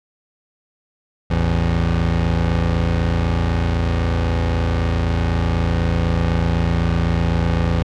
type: tone pair together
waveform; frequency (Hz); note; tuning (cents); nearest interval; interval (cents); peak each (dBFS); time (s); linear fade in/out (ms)
25% pulse; 56 / 83.9; A1 / E2; +31 / +31; perfect fifth; 700; -17 / -14; 1.3-7.83; 10
effects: low-pass 4000 Hz 12 dB/octave